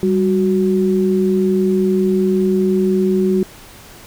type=tone pair together; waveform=sine; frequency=195.44 / 370 Hz; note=G3 / F#4; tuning=-5 / 0 cents; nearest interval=major seventh; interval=1105 cents; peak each=-15 dBFS; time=0.03-3.43 s; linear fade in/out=0 ms; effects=pink hiss -40 dBFS RMS until 4.06 s